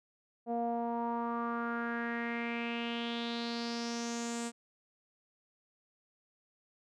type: tone with low-pass filter sweep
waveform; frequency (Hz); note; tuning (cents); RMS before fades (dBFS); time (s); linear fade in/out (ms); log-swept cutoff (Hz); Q
sawtooth; 234.6; A#3; +11; -36; 0.46-4.52; 50; 640 to 8200; 4.8
effects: none